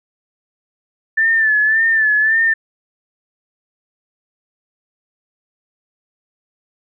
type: tone with vibrato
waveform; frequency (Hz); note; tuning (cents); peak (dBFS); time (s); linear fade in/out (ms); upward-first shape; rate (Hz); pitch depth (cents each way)
sine; 1760; A6; 0; -11; 1.17-2.54; 10; sine; 1.8; 58
effects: none